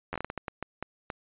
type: slowing click train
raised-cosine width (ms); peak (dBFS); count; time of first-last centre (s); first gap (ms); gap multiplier
0.5; -18; 12; 0.13-1.102; 11; 1.38
effects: resampled to 8000 Hz